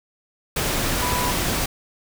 sine tone in noise, 987.8 Hz, B5, in tune, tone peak -25 dBFS, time 1.02-1.31 s, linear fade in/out 5 ms, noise pink, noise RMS -23 dBFS, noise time 0.56-1.66 s, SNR -5 dB, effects none

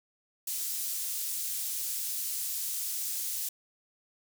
pink high-pass noise, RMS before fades -34 dBFS, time 0.47-3.49 s, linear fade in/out 5 ms, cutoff 7700 Hz, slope 12 dB/octave, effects none

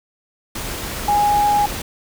sine tone in noise, 826 Hz, G#5, 10 cents flat, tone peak -13 dBFS, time 1.08-1.66 s, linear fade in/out 5 ms, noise pink, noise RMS -27 dBFS, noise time 0.55-1.82 s, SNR +11 dB, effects none

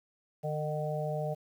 harmonic tone with a mistuned harmonic, 151.1 Hz, D3, 50 cents sharp, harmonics 1 / 3 / 4 / 5, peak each -34 / -39 / -35 / -40 dBFS, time 0.43-1.35 s, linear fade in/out 20 ms, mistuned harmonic 4, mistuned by +18 cents, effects 10-bit

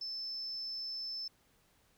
sine tone, 5274 Hz, E8, in tune, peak -37 dBFS, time 0.01-1.28 s, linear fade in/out 5 ms, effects tanh soft clip ceiling -33 dBFS + pink hiss -70 dBFS RMS until 1.97 s

